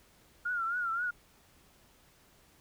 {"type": "tone with vibrato", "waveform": "sine", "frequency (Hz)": 1400, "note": "F6", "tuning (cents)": 4, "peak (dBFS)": -30, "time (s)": [0.45, 1.11], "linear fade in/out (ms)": 10, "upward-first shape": "triangle", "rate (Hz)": 3.8, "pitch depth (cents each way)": 110, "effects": ["pink hiss -63 dBFS RMS until 2.6 s"]}